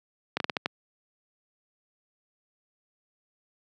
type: slowing click train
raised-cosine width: 0.3 ms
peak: -10 dBFS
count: 6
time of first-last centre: 0.37-0.659 s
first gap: 32 ms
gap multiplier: 1.3
effects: high-pass 150 Hz 12 dB/octave